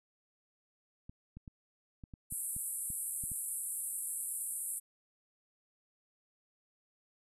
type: clicks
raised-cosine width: 5 ms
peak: -35 dBFS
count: 10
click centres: 1.095 / 1.37 / 1.478 / 2.038 / 2.138 / 2.324 / 2.565 / 2.903 / 3.238 / 3.317 s
type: band-pass noise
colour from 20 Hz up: white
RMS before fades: -39 dBFS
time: 2.3-4.8 s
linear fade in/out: 20 ms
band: 8100 to 12000 Hz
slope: 96 dB/octave
effects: none